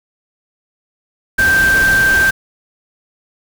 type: tone in noise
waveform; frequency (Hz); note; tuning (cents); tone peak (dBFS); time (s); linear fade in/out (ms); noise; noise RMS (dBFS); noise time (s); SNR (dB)
sine; 1568; G6; 0; -9; 1.38-2.31; 10; pink; -21; 1.38-2.31; +9
effects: none